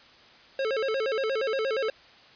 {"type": "tone with vibrato", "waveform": "square", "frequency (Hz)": 486.1, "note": "B4", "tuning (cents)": -28, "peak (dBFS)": -26, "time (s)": [0.59, 1.9], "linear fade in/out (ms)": 2, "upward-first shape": "square", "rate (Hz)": 8.5, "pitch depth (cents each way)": 180, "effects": ["white hiss -53 dBFS RMS until 2.35 s", "resampled to 11025 Hz"]}